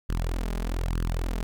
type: tone with flanger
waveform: sawtooth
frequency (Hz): 42.22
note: E1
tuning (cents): +42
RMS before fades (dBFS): -28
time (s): 0.09-1.43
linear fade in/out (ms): 0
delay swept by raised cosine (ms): 0.63 to 4.93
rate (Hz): 1.1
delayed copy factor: +0.85
effects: none